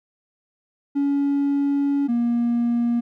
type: tone pair in turn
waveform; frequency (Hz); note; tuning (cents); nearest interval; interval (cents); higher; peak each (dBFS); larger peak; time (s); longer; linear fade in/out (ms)
triangle; 281.9 / 237; C#4 / A#3; +29 / +29; minor third; 300; first; -15; neither; 0.95-2.08 / 2.08-3.01; first; 20
effects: tanh soft clip ceiling -13 dBFS